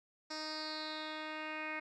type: tone with low-pass filter sweep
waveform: 10% pulse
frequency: 310 Hz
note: D#4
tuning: 6 cents flat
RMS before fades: -42 dBFS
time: 0.3-1.8 s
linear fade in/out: 10 ms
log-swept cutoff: 5600 to 2300 Hz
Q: 6
effects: none